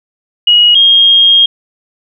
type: tone pair in turn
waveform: sine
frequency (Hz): 2899 / 3242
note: F#7 / G#7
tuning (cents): -36 / -42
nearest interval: major second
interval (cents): 194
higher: second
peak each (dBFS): -3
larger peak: neither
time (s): 0.47-0.75 / 0.75-1.46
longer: second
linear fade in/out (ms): 5
effects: none